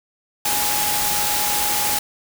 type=tone in noise; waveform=sine; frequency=833 Hz; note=G#5; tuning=5 cents sharp; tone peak=-26 dBFS; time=0.45-1.99 s; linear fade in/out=5 ms; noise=white; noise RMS=-21 dBFS; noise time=0.45-1.99 s; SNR=-8 dB; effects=none